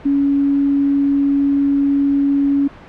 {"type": "tone", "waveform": "sine", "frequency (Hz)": 280.4, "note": "C#4", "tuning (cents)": 20, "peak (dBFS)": -12, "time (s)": [0.05, 2.68], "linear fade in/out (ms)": 10, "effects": ["pink hiss -38 dBFS RMS until 2.88 s", "low-pass 2000 Hz 12 dB/octave"]}